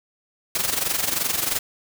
white noise with amplitude modulation, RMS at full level -21 dBFS, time 0.55-1.59 s, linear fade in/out 2 ms, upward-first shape sine, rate 22.9 Hz, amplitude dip 70%, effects none

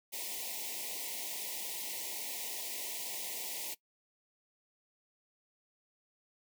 white band-stop noise, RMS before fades -40 dBFS, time 0.12-3.75 s, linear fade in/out 20 ms, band 1000 to 1900 Hz, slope 96 dB/octave, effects noise-tail reverb RT60 0.1 s tail -20 dB re dry + high-pass 300 Hz 12 dB/octave

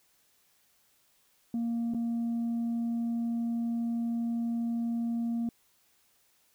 sine tone with dropouts, 233.1 Hz, A#3, in tune, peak -26 dBFS, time 1.54-5.49 s, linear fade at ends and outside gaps 2 ms, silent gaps 1.938-1.946 s, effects tanh soft clip ceiling -27 dBFS + white hiss -68 dBFS RMS until 6.54 s

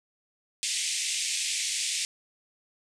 white band-pass noise, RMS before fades -30 dBFS, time 0.63-2.05 s, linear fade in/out 0 ms, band 2100 to 9000 Hz, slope 48 dB/octave, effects none

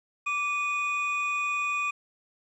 triangle tone pair together, 1166.6 / 2472 Hz, D6 / D#7, -12 / -12 cents, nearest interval octave + minor second, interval 1300 cents, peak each -29 / -26 dBFS, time 0.26-1.91 s, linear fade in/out 10 ms, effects resampled to 24000 Hz + 10-bit

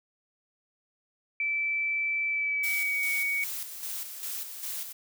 sine tone with pitch glide, 2322 to 2244 Hz, D7 to C#7, -20 to +21 cents, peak -26 dBFS, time 1.4-3.44 s, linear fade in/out 2 ms, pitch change -59 cents, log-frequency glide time 2.27-3.09 s
blue noise with tremolo, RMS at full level -35 dBFS, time 2.63-4.93 s, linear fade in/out 10 ms, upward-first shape square, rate 2.5 Hz, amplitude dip 50%
effects none

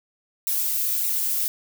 violet noise with flanger, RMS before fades -24 dBFS, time 0.47-1.48 s, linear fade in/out 0 ms, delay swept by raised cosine 0.61 to 5.41 ms, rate 1.7 Hz, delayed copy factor -0.85, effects none

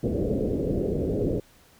white low-pass noise, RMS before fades -26 dBFS, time 0.03-1.4 s, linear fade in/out 5 ms, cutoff 520 Hz, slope 48 dB/octave, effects pink hiss -57 dBFS RMS until 1.79 s

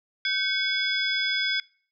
sine tone cluster, 1540 / 2205 / 3414 / 4993 Hz, G6 / C#7 / G#7 / D#8, -31 / -10 / +47 / +5 cents, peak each -30 / -27 / -29 / -30 dBFS, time 0.25-1.6 s, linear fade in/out 2 ms, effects noise-tail reverb RT60 0.5 s tail -25 dB re dry

